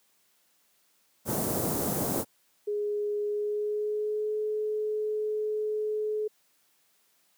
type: band-stop noise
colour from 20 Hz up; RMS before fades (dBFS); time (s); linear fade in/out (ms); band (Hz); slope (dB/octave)
pink; -27; 1.25-2.25; 50; 700 to 10000; 12
type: tone with pitch glide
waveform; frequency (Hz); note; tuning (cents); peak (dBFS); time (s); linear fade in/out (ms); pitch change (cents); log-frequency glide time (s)
sine; 415.3 to 427; G#4 to G#4; 0 to +48; -27; 2.67-6.28; 10; +48; 3.26-4.36
effects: white hiss -68 dBFS RMS until 7.37 s + high-pass 150 Hz 12 dB/octave